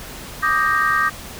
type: chord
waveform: sine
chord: Eb major seventh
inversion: third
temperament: equal with one note detuned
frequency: 1174.7 / 1244.5 / 1581.6 / 1864.7 Hz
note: D6 / Eb6 / G6 / Bb6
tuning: 0 / 0 / +15 / 0 cents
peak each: -20 dBFS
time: 0.42-1.1 s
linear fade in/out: 20 ms
effects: tanh soft clip ceiling -7 dBFS + pink hiss -35 dBFS RMS until 1.39 s